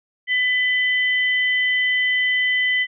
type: tone pair together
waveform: sine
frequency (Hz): 2000 / 3062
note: B6 / G7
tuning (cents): +21 / -41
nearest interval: perfect fifth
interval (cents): 738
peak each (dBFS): -17 / -25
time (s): 0.27-2.87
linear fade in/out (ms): 50
effects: none